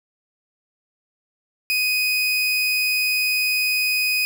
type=tone; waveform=30% pulse; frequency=2500 Hz; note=D#7; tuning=8 cents sharp; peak=-16 dBFS; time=1.7-4.25 s; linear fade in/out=0 ms; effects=none

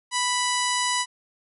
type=harmonic tone with a mistuned harmonic; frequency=987.8 Hz; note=B5; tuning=in tune; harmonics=1 / 2 / 3 / 4 / 5 / 6 / 7 / 8 / 9 / 10; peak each=-26 / -29 / -31 / -32 / -33 / -34 / -34 / -35 / -36 / -36 dBFS; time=0.11-1.06 s; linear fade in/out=50 ms; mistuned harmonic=10; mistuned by=+46 cents; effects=none

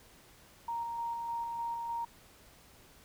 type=tone with tremolo; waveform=sine; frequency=932.3 Hz; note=A#5; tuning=in tune; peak=-33 dBFS; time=0.68-2.05 s; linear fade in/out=5 ms; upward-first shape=square; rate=3.3 Hz; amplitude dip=25%; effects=pink hiss -59 dBFS RMS until 3.04 s

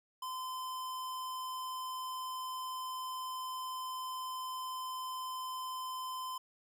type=tone; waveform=square; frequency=1027 Hz; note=C6; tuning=33 cents flat; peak=-39 dBFS; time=0.22-6.38 s; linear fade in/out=5 ms; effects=13-bit

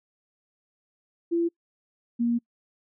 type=tone pair in turn; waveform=sine; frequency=338.9 / 236.3 Hz; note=E4 / A#3; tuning=+48 / +24 cents; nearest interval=tritone; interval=624 cents; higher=first; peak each=-21 dBFS; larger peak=neither; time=1.31-1.49 / 2.19-2.39 s; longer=second; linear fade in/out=20 ms; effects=noise-tail reverb RT60 0.1 s tail -26 dB re dry

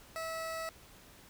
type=tone; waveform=20% pulse; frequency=650 Hz; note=E5; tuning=24 cents flat; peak=-32 dBFS; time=0.16-0.69 s; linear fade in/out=0 ms; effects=pink hiss -57 dBFS RMS until 1.29 s

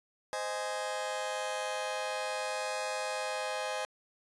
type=chord; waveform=sawtooth; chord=Ab major; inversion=first; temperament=just; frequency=519.1 / 623 / 830.6 Hz; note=C5 / Eb5 / Ab5; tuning=-14 / +2 / 0 cents; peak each=-34 dBFS; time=0.33-3.85 s; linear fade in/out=0 ms; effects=resampled to 24000 Hz

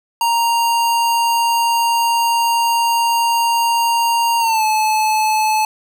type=tone with pitch glide; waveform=square; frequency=932.3 to 864.9 Hz; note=A#5 to A5; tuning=0 to -30 cents; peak=-14 dBFS; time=0.21-5.65 s; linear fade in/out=2 ms; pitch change=-130 cents; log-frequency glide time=4.39-4.64 s; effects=none

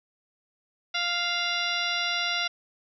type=harmonic tone with a mistuned harmonic; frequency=698.5 Hz; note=F5; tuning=in tune; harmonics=1 / 2 / 3 / 4 / 5 / 6 / 7 / 8; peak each=-36 / -32 / -32 / -32 / -32 / -35 / -38 / -38 dBFS; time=0.94-2.48 s; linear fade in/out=10 ms; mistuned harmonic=6; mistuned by=-98 cents; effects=none

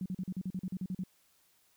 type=tone bursts; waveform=sine; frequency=185 Hz; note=F#3; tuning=in tune; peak=-33 dBFS; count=12; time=0.01-1.037 s; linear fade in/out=2 ms; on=48 ms; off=41 ms; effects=white hiss -69 dBFS RMS until 1.76 s

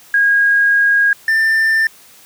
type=tone pair in turn; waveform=sine / triangle; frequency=1635 / 1786.6 Hz; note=G#6 / A6; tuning=-28 / +26 cents; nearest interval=major second; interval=154 cents; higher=second; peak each=-9 dBFS; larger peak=neither; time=0.14-1.13 / 1.28-1.87 s; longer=first; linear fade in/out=2 ms; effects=white hiss -44 dBFS RMS until 2.25 s + high-pass 80 Hz 12 dB/octave

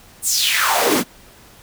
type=noise with high-pass filter sweep; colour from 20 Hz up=pink; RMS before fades=-17 dBFS; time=0.22-1.04 s; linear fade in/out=50 ms; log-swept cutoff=9700 to 200 Hz; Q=4.1; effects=pink hiss -46 dBFS RMS until 1.62 s

